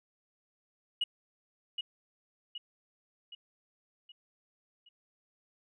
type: tone with echo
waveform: sine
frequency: 2902 Hz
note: F#7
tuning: 34 cents flat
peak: -26 dBFS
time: 1.01-1.04 s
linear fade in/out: 5 ms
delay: 770 ms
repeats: 5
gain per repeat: -6 dB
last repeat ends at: 4.89 s
effects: tanh soft clip ceiling -23 dBFS

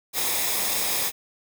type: noise with comb filter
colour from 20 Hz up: white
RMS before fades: -25 dBFS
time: 0.13-1.12 s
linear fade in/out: 50 ms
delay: 0.68 ms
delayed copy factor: -0.5
effects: none

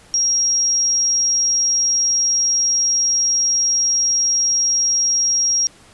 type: tone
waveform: sine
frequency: 5620 Hz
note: F8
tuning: 10 cents sharp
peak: -14 dBFS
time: 0.14-5.67 s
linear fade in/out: 0 ms
effects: pink hiss -47 dBFS RMS until 5.93 s + resampled to 24000 Hz

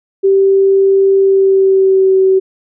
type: tone with pitch glide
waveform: sine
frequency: 389.4 to 380.5 Hz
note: G4 to F#4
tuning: -12 to +48 cents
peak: -6 dBFS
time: 0.23-2.4 s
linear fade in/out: 20 ms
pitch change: -40 cents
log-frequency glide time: 1.19-2.17 s
effects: none

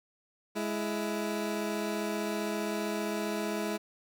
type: tone pair together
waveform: 20% pulse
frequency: 209.7 / 332.2 Hz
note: G#3 / E4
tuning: +17 / +13 cents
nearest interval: minor sixth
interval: 796 cents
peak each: -28 / -30 dBFS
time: 0.55-3.78 s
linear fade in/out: 20 ms
effects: none

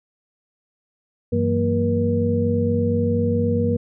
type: tone cluster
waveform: sine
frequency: 97.3 / 165.3 / 189.8 / 234.1 / 478.4 Hz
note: G2 / E3 / F#3 / A#3 / A#4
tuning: -12 / +5 / +44 / +8 / +45 cents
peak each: -22 / -28 / -30 / -22 / -22 dBFS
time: 1.32-3.77 s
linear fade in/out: 10 ms
effects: none

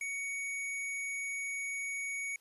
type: tone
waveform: square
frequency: 2237 Hz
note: C#7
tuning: 15 cents sharp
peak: -36 dBFS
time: 0.01-2.36 s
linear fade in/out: 2 ms
effects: white hiss -69 dBFS RMS until 2.4 s + resampled to 32000 Hz

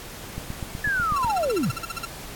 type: click train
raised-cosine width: 5 ms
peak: -18 dBFS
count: 8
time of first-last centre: 0.38-1.246 s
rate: 8.08 Hz
type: linear sweep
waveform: sine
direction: down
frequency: 1742 to 98 Hz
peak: -21 dBFS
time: 0.84-1.71 s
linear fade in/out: 5 ms
type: tone bursts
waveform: sawtooth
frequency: 1355 Hz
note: E6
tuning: 47 cents sharp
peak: -24 dBFS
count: 14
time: 1.16-2.054 s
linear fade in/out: 5 ms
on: 23 ms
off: 44 ms
effects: pink hiss -39 dBFS RMS until 2.35 s + AAC 64 kbps

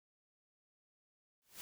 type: noise with exponential growth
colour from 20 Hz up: white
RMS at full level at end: -45 dBFS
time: 1.42-1.61 s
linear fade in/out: 0 ms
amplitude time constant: 41 ms
effects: none

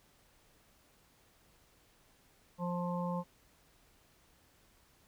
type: harmonic tone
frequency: 176 Hz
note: F3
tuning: 14 cents sharp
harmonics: 1 / 3 / 5 / 6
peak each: -35 / -40 / -42 / -43 dBFS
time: 2.58-3.24 s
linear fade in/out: 50 ms
effects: pink hiss -67 dBFS RMS until 5.07 s

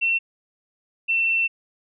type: tone pair in turn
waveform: sine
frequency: 2706 / 2692 Hz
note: E7 / E7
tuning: +45 / +36 cents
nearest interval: unison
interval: 9 cents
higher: first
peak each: -18 dBFS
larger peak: neither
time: 0.01-0.19 / 1.08-1.48 s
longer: second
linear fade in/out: 20 ms
effects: none

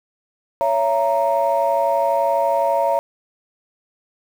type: chord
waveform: sine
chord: A# diminished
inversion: first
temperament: just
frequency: 559.4 / 671.3 / 932.3 Hz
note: C#5 / E5 / A#5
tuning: +16 / +31 / 0 cents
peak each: -19 dBFS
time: 0.61-2.99 s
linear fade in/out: 0 ms
effects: tanh soft clip ceiling -8 dBFS + 7-bit

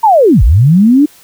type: linear two-way sweep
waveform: sine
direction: down then up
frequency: 937 to 43.65 to 305 Hz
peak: -3 dBFS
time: 0.03-1.06 s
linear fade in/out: 10 ms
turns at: 0.43 s
effects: white hiss -42 dBFS RMS until 1.23 s

